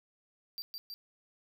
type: tone with echo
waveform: square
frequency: 4699 Hz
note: D8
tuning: in tune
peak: -38 dBFS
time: 0.58-0.62 s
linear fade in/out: 0 ms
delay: 160 ms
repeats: 2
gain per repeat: -2 dB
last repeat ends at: 0.94 s
effects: none